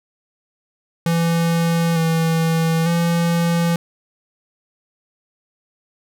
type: tone with pitch steps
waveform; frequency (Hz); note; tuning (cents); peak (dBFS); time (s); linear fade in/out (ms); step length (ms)
square; 167.5 / 163.5 / 169.5; E3 / E3 / E3; +28 / -14 / +49; -16; 1.06-3.76; 2; 900
effects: none